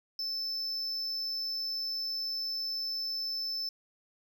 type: tone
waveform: triangle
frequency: 5274 Hz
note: E8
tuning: in tune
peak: -31 dBFS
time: 0.19-3.69 s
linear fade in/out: 2 ms
effects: none